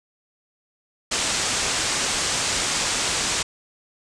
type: low-pass noise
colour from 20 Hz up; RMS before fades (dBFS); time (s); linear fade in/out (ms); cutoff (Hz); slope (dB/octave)
white; -24; 1.11-3.43; 10; 8500; 48
effects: none